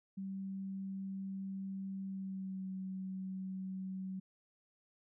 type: tone with pitch glide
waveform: sine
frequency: 193.2 to 189.01 Hz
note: G3 to F#3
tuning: -25 to +37 cents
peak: -39 dBFS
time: 0.17-4.2 s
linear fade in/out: 10 ms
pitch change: -38 cents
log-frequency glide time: 2.02-2.69 s
effects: none